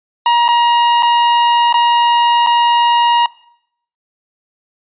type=tone with dropouts; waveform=45% pulse; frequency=949 Hz; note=A#5; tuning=31 cents sharp; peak=-8 dBFS; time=0.26-3.26 s; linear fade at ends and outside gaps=2 ms; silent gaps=0.481-0.487 / 1.025-1.03 / 1.727-1.741 / 2.464-2.47 s; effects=noise-tail reverb RT60 0.7 s tail -21 dB re dry + resampled to 8000 Hz